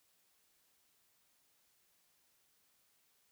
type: silence
effects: white hiss -74 dBFS RMS until 3.31 s